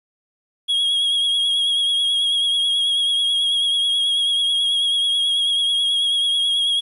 triangle tone with vibrato, 3297 Hz, G#7, 13 cents flat, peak -15 dBFS, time 0.68-6.81 s, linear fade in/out 20 ms, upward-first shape triangle, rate 9.2 Hz, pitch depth 37 cents each way, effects resampled to 32000 Hz + 9-bit

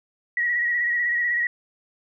sine tone with vibrato, 1917 Hz, A#6, 48 cents sharp, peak -20 dBFS, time 0.37-1.47 s, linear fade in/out 2 ms, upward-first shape square, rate 16 Hz, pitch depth 28 cents each way, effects none

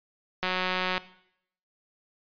click train, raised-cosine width 0.3 ms, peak -12 dBFS, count 102, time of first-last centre 0.43-0.979 s, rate 184 Hz, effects noise-tail reverb RT60 0.7 s tail -17 dB re dry + resampled to 11025 Hz

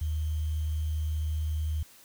sine tone with sample-and-hold, 77.5 Hz, D#2, 6 cents flat, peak -27 dBFS, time 0.01-1.83 s, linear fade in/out 5 ms, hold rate 3150 Hz, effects white hiss -55 dBFS RMS until 2.04 s

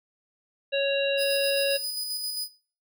harmonic tone, 554.4 Hz, C#5, in tune, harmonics 1 / 3 / 5 / 7, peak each -24 / -34 / -29 / -32 dBFS, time 0.72-1.78 s, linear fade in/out 20 ms
sawtooth tone with tremolo, 4978 Hz, D#8, in tune, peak -25 dBFS, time 1.17-2.49 s, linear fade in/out 50 ms, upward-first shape square, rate 7.5 Hz, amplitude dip 30%
effects noise-tail reverb RT60 0.4 s tail -18 dB re dry

